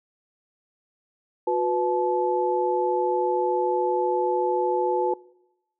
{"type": "tone cluster", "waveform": "sine", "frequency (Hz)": [361.6, 494.8, 866], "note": ["F#4", "B4", "A5"], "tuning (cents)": [-40, 3, -28], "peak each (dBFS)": [-25, -25, -25], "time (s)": [1.47, 5.14], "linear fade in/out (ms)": 5, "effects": ["noise-tail reverb RT60 0.9 s tail -23 dB re dry"]}